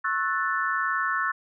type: chord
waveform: sine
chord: F# minor seventh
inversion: second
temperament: equal with one note detuned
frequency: 1094.7 / 1318.5 / 1480 / 1760 Hz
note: C#6 / E6 / F#6 / A6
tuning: -22 / 0 / 0 / 0 cents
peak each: -29 dBFS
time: 0.04-1.32 s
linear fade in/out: 10 ms
effects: none